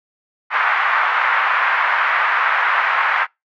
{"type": "band-pass noise", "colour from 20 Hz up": "pink", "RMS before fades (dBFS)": -17, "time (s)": [0.5, 3.27], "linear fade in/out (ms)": 50, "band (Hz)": [1000, 2000], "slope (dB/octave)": 24, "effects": ["noise-tail reverb RT60 0.2 s tail -26 dB re dry"]}